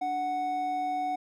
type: tone pair together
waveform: triangle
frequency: 293.7 / 740.1 Hz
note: D4 / F#5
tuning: 0 / 0 cents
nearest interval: octave + major third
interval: 1600 cents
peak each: -37 / -26 dBFS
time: 0.01-1.16 s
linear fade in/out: 10 ms
effects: none